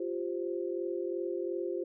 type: chord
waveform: sine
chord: F suspended second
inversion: none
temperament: equal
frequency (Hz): 349.2 / 392 / 523.3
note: F4 / G4 / C5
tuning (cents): 0 / 0 / 0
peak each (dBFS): -34 / -37 / -39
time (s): 0-1.84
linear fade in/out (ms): 5
effects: none